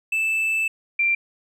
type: tone pair in turn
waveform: triangle / sine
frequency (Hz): 2637 / 2365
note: E7 / D7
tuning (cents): 0 / +12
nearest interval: major second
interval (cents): 188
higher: first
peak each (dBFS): -18 / -17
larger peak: second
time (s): 0.12-0.68 / 0.99-1.15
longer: first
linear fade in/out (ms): 5
effects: none